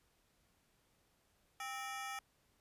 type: ring-modulated tone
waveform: 25% pulse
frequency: 1046.5 Hz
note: C6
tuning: in tune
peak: -35 dBFS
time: 1.6-2.19 s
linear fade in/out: 2 ms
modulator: 252 Hz
effects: pink hiss -75 dBFS RMS until 2.6 s + resampled to 32000 Hz